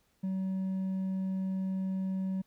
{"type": "tone with hard clipping", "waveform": "sine", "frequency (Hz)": 189.6, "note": "F#3", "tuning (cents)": 43, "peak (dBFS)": -31, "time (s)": [0.23, 2.42], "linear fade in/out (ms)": 10, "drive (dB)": 2, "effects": ["pink hiss -72 dBFS RMS until 2.46 s"]}